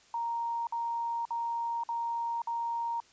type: tone bursts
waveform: sine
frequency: 932.3 Hz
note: A#5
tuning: in tune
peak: -30 dBFS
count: 5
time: 0.14-3.002 s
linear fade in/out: 2 ms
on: 530 ms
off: 53 ms
effects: white hiss -61 dBFS RMS until 3.12 s + resampled to 16000 Hz